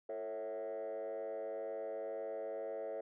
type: tone with frequency modulation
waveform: sine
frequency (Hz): 548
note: C#5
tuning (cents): -20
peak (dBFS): -37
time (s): 0.09-3.01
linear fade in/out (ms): 5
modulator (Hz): 102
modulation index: 1.3
effects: tanh soft clip ceiling -37 dBFS